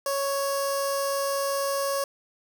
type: tone with notch filter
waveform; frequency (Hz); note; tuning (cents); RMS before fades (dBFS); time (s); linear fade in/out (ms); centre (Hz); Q
15% pulse; 554.4; C#5; 0; -27; 0.06-2.04; 2; 2100; 0.61
effects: none